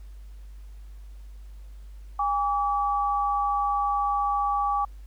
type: tone pair together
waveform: sine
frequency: 812.5 / 1148 Hz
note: G#5 / D6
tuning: -38 / -40 cents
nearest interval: tritone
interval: 598 cents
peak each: -25 / -25 dBFS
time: 2.19-4.85 s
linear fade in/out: 5 ms
effects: added 50 Hz sine -40 dBFS peak until 5.06 s + pink hiss -63 dBFS RMS until 5.06 s